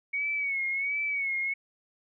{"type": "tone with vibrato", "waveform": "sine", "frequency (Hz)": 2228, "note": "C#7", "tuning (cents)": 8, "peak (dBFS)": -27, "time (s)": [0.13, 1.54], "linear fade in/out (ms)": 10, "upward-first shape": "sine", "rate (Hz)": 1.4, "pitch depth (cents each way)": 69, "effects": []}